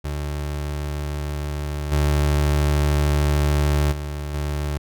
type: tone with level steps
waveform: 30% pulse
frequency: 73.42 Hz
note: D2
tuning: in tune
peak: -22 / -14 / -24 / -20 dBFS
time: 0.04-4.78 s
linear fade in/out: 10 ms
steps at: 1.91 / 3.91 / 4.33 s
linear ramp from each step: 20 ms
effects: none